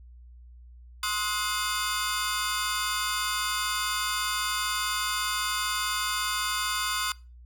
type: tone cluster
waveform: 30% pulse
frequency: 1053 / 1269 / 1465 / 3555 / 4748 Hz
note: C6 / D#6 / F#6 / A7 / D8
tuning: +11 / +34 / -18 / +17 / +18 cents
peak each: -31 dBFS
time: 1.03-7.12 s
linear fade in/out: 2 ms
effects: noise-tail reverb RT60 0.3 s tail -22 dB re dry + added 60 Hz sine -46 dBFS peak until 7.45 s